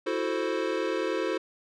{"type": "chord", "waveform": "square", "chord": "F# half-diminished seventh", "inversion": "third", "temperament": "equal", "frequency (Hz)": [329.6, 370, 440, 523.3], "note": ["E4", "F#4", "A4", "C5"], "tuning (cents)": [0, 0, 0, 0], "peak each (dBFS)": -33, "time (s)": [0.06, 1.38], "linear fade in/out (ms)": 10, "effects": ["low-pass 4000 Hz 12 dB/octave"]}